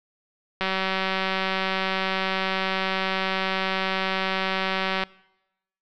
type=click train; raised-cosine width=0.3 ms; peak=-9 dBFS; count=842; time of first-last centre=0.61-5.036 s; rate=190 Hz; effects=noise-tail reverb RT60 0.9 s tail -23 dB re dry + low-pass 5000 Hz 12 dB/octave